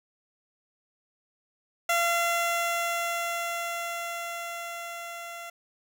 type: tone with level ramp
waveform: 15% pulse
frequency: 684 Hz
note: F5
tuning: 36 cents flat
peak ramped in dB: -16 to -32 dBFS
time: 1.89-5.5 s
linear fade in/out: 5 ms
effects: none